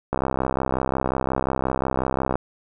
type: click train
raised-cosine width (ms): 1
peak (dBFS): -8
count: 147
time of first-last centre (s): 0.13-2.356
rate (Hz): 65.6
effects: none